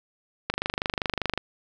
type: click train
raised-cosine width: 0.3 ms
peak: -9 dBFS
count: 23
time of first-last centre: 0.5-1.376 s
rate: 25.1 Hz
effects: none